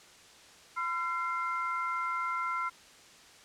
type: tone cluster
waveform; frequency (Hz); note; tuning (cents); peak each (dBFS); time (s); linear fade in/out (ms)
sine; 1017 / 1361 / 2102; C6 / F6 / C7; -50 / -45 / +7; -36 / -32 / -39; 0.76-2.7; 20
effects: white hiss -55 dBFS RMS until 3.44 s + low-pass 7000 Hz 12 dB/octave